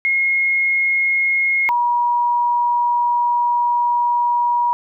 sine tone pair in turn, 2155 / 959.9 Hz, C#7 / B5, -49 / -50 cents, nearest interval octave + major second, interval 1401 cents, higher first, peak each -14 dBFS, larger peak neither, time 0.05-1.69 / 1.69-4.73 s, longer second, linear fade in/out 0 ms, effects none

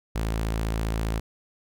sawtooth tone, 55 Hz, A1, in tune, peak -21 dBFS, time 0.15-1.2 s, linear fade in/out 10 ms, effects none

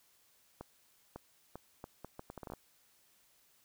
accelerating click train, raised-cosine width 1 ms, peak -30 dBFS, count 13, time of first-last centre 0.61-2.536 s, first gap 550 ms, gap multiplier 0.72, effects white hiss -69 dBFS RMS until 3.64 s

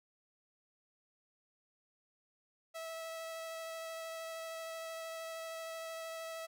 sawtooth tone with vibrato, 652 Hz, E5, 19 cents flat, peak -38 dBFS, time 2.74-6.47 s, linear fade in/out 20 ms, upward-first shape sine, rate 13 Hz, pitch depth 9 cents each way, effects none

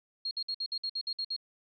sine tone bursts, 4272 Hz, C8, 35 cents sharp, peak -31 dBFS, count 10, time 0.25-1.364 s, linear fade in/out 5 ms, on 61 ms, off 56 ms, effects none

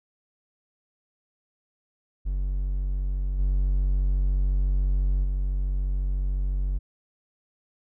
triangle tone with level steps, 47.02 Hz, F#1, 29 cents sharp, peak -22 / -18 / -21 dBFS, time 2.25-6.79 s, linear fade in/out 20 ms, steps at 3.38 / 5.23 s, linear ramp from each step 20 ms, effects none

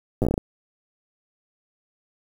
slowing click train, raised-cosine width 2 ms, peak -9 dBFS, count 9, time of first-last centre 0.22-0.379 s, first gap 8 ms, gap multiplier 1.25, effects 7-bit

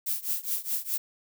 violet noise with tremolo, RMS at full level -27 dBFS, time 0.06-0.98 s, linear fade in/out 10 ms, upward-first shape triangle, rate 4.8 Hz, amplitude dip 95%, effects none

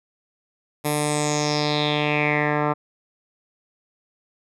10% pulse tone with low-pass filter sweep, 148.9 Hz, D3, 24 cents sharp, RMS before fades -22 dBFS, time 0.84-2.74 s, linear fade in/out 20 ms, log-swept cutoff 12000 to 1300 Hz, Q 5, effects none

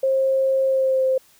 sine tone with pitch glide, 533 to 523.5 Hz, C5 to C5, +32 to +1 cents, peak -16 dBFS, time 0.03-1.18 s, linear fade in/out 5 ms, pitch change -31 cents, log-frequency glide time 0.66-1.04 s, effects white hiss -55 dBFS RMS until 1.39 s

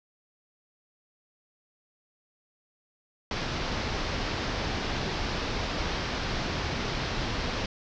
pink low-pass noise, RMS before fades -31 dBFS, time 3.31-7.66 s, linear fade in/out 2 ms, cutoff 5600 Hz, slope 48 dB/octave, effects none

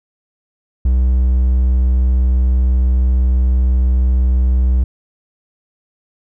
triangle tone, 63 Hz, B1, 35 cents sharp, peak -8 dBFS, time 0.85-4.84 s, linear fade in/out 5 ms, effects none

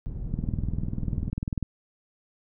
pink low-pass noise, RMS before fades -34 dBFS, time 0.06-1.3 s, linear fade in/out 0 ms, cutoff 160 Hz, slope 12 dB/octave
click train, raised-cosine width 5 ms, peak -16 dBFS, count 27, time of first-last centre 0.34-1.627 s, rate 20.2 Hz
effects none

